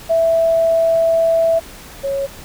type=tone pair in turn; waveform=sine; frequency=659.3 / 551.3 Hz; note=E5 / C#5; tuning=0 / -10 cents; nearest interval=minor third; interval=310 cents; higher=first; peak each=-11 / -17 dBFS; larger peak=first; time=0.09-1.6 / 2.03-2.27 s; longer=first; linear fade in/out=20 ms; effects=pink hiss -37 dBFS RMS until 2.44 s